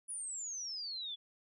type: exponential sweep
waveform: sine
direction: down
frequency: 10040 to 3385 Hz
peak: -39 dBFS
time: 0.08-1.16 s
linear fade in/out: 20 ms
effects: none